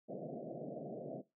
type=band-pass noise; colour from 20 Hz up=white; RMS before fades=-45 dBFS; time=0.08-1.22 s; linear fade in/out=20 ms; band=130 to 690 Hz; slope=96 dB/octave; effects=noise-tail reverb RT60 0.2 s tail -17 dB re dry